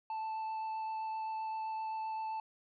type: tone with vibrato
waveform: triangle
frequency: 880 Hz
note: A5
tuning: in tune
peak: -34 dBFS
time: 0.1-2.4 s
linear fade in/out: 2 ms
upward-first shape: triangle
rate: 7.7 Hz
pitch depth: 9 cents each way
effects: resampled to 11025 Hz